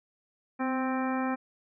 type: harmonic tone with a mistuned harmonic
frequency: 261.6 Hz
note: C4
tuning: in tune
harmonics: 1 / 2 / 3 / 4 / 5 / 6 / 7 / 9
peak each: -29 / -37 / -35 / -38 / -39 / -42 / -42 / -44 dBFS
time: 0.59-1.36 s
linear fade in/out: 20 ms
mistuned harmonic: 1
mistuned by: -24 cents
effects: none